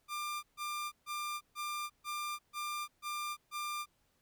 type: tone bursts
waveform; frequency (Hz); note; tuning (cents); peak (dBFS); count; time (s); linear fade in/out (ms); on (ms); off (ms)
sawtooth; 1194; D6; +28; -33; 8; 0.08-3.86; 50; 350; 140
effects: pink hiss -75 dBFS RMS until 4.21 s